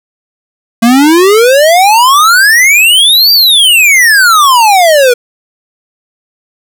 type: exponential two-way sweep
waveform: square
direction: up then down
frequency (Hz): 224.6 to 4750 to 471.8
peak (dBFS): -3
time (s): 0.82-5.14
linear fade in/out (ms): 10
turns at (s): 3.32
effects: none